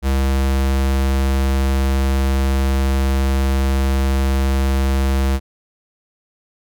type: tone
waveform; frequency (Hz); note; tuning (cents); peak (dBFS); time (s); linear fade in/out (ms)
square; 67.2; C2; +47; -15; 0.02-5.4; 50
effects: none